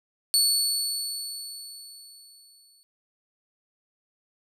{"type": "tone with exponential decay", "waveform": "25% pulse", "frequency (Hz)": 4435, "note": "C#8", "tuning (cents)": 0, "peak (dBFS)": -13, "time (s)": [0.34, 2.83], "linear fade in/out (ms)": 0, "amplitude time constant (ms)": 540, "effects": []}